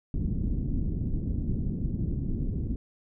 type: low-pass noise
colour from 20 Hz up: pink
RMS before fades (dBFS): -29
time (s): 0.14-2.76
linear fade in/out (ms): 2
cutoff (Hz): 280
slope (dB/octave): 24
effects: none